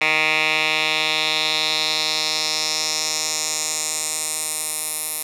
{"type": "tone with band-pass filter sweep", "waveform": "10% pulse", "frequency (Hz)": 155.56, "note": "D#3", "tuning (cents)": 0, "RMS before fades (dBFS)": -22, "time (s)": [0.01, 5.23], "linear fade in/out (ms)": 5, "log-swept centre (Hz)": [2400, 11000], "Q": 2.6, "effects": []}